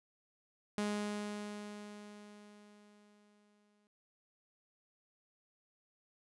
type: tone with exponential decay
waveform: sawtooth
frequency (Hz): 207.7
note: G#3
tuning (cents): 0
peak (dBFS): -29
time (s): 0.78-3.87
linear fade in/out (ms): 0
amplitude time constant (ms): 670
effects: resampled to 24000 Hz